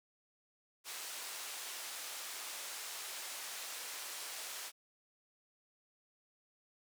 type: band-pass noise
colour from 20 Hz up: white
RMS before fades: -45 dBFS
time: 0.84-4.72 s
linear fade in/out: 50 ms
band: 550 to 10000 Hz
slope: 12 dB/octave
effects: none